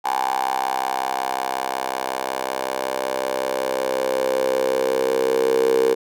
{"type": "tone with high-pass filter sweep", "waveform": "10% pulse", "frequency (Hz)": 65.41, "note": "C2", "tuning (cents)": 0, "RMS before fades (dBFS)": -22, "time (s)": [0.04, 5.95], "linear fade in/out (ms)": 20, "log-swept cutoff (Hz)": [810, 450], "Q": 9.3, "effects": []}